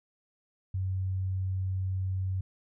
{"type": "tone", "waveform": "sine", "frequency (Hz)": 94.2, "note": "F#2", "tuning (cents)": 32, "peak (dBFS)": -28, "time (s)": [0.74, 2.41], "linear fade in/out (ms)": 5, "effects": []}